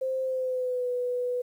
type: tone with pitch glide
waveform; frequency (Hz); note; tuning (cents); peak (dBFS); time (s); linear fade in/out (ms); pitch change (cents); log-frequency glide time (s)
sine; 523.3 to 493.9; C5 to B4; 0 to 0; -26; 0.01-1.42; 10; -100; 0.23-0.89
effects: 10-bit